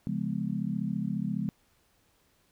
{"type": "chord", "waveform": "sine", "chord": "C# dominant seventh", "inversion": "none", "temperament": "just", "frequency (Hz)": [138.59, 173.24, 207.9, 249.5], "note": ["C#3", "E#3", "G#3", "B3"], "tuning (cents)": [0, -14, 2, 18], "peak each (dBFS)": [-37, -33, -32, -37], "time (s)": [0.07, 1.49], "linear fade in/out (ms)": 0, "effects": ["pink hiss -68 dBFS RMS until 2.51 s"]}